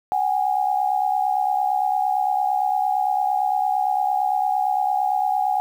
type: tone pair together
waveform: sine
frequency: 750.2 / 819 Hz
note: F#5 / G#5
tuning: +24 / -24 cents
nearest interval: major second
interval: 152 cents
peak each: -21 dBFS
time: 0.12-5.6 s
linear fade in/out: 0 ms
effects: 8-bit